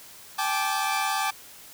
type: chord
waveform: sawtooth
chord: G suspended second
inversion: none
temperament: equal with one note detuned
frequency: 784 / 861.4 / 1174.7 Hz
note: G5 / A5 / D6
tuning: 0 / -37 / 0 cents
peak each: -25 dBFS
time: 0.38-1.31 s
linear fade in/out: 10 ms
effects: white hiss -47 dBFS RMS until 1.73 s